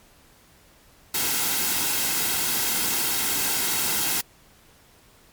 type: noise with comb filter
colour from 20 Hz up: white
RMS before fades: -24 dBFS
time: 1.14-4.21 s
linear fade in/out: 5 ms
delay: 1.7 ms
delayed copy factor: -0.5
effects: pink hiss -55 dBFS RMS until 5.32 s + MP3 96 kbps